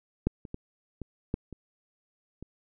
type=clicks; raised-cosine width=3 ms; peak=-11 / -29 / -22 / -24 / -15 / -28 / -28 dBFS; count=7; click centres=0.27 / 0.452 / 0.544 / 1.017 / 1.341 / 1.527 / 2.426 s; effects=none